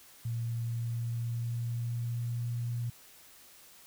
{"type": "tone with pitch glide", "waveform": "sine", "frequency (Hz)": [116.54, 119.2], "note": ["A#2", "A#2"], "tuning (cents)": [0, 39], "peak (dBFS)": -31, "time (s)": [0.25, 2.9], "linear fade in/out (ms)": 5, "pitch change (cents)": 39, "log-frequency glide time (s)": [0.58, 2.45], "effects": ["white hiss -56 dBFS RMS until 3.86 s"]}